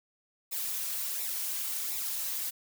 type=noise with flanger; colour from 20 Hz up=blue; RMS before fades=-34 dBFS; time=0.51-2.51 s; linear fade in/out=20 ms; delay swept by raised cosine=0.64 to 4.74 ms; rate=1.4 Hz; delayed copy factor=-0.8; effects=none